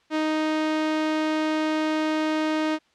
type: tone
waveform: sawtooth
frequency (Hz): 311.1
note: D#4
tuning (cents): 0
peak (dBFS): -18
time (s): 0.1-2.79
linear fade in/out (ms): 50
effects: white hiss -63 dBFS RMS until 2.94 s + low-pass 4000 Hz 12 dB/octave